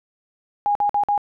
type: tone bursts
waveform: sine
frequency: 821 Hz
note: G#5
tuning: 20 cents flat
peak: -16 dBFS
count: 4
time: 0.66-1.178 s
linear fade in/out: 0 ms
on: 92 ms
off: 50 ms
effects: none